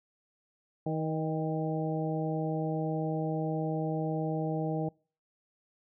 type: harmonic tone with a mistuned harmonic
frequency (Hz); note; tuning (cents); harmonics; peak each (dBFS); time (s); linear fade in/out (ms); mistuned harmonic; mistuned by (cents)
158.4; D#3; +31; 1 / 2 / 3 / 4 / 5; -32 / -35 / -37 / -38 / -39; 0.86-4.89; 5; 4; -28
effects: noise-tail reverb RT60 0.4 s tail -26 dB re dry